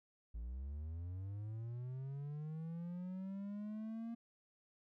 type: linear sweep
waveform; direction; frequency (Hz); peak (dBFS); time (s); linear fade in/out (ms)
triangle; up; 54 to 233.3; -40; 0.34-4.15; 10
effects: none